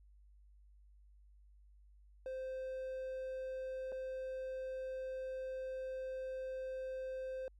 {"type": "tone with dropouts", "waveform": "triangle", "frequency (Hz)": 521, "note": "C5", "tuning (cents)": -7, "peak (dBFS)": -38, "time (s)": [2.26, 7.48], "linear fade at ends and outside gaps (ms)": 1, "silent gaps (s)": [3.92, 3.924], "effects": ["added 50 Hz sine -60 dBFS peak until 7.59 s"]}